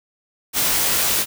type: noise with comb filter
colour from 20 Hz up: white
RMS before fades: -19 dBFS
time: 0.53-1.26 s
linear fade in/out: 50 ms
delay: 19 ms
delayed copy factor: -0.95
effects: none